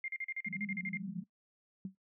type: tone bursts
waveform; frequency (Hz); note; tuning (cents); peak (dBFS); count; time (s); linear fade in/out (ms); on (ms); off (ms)
sine; 2113; C7; +16; -36; 12; 0.04-0.972; 2; 41; 40
type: band-pass noise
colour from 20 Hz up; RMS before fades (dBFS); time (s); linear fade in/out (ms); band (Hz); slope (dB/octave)
white; -42; 0.46-1.24; 10; 170 to 210; 96
type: tone with exponential decay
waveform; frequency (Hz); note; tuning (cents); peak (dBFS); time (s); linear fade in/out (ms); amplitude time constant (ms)
sine; 190; F#3; +46; -34; 1.85-1.95; 2; 21
effects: noise-tail reverb RT60 0.1 s tail -20 dB re dry